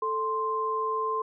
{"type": "tone pair together", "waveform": "sine", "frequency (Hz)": [440, 1046.5], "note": ["A4", "C6"], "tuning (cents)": [0, 0], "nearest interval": "octave + minor third", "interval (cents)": 1500, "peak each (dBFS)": [-31, -27], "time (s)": [0.02, 1.22], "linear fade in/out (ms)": 5, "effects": []}